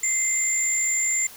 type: tone pair together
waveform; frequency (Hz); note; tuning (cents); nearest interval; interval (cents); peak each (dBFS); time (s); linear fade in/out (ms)
sine; 2078 / 7232; C7 / A8; -12 / +47; octave + minor seventh; 2159; -28 / -21; 0.03-1.27; 5
effects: white hiss -44 dBFS RMS until 1.36 s